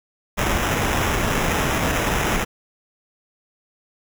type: noise with sample-and-hold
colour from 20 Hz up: pink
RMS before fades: -21 dBFS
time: 0.37-2.45 s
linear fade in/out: 20 ms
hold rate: 4410 Hz
effects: none